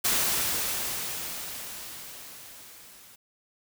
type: noise with level ramp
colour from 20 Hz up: white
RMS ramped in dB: -24 to -52 dBFS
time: 0.04-3.16 s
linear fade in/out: 10 ms
effects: none